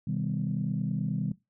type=tone cluster; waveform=sine; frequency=129 / 158.6 / 198.9 / 251.1 Hz; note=C3 / D#3 / G3 / B3; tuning=-24 / +33 / +25 / +29 cents; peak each=-33 / -31 / -32 / -39 dBFS; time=0.07-1.32 s; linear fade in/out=5 ms; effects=noise-tail reverb RT60 0.2 s tail -18 dB re dry + tanh soft clip ceiling -18 dBFS